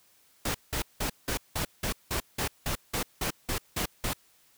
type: noise bursts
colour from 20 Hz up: pink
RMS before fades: -30 dBFS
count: 14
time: 0.45-4.134 s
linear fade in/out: 5 ms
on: 96 ms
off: 180 ms
effects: white hiss -63 dBFS RMS until 4.57 s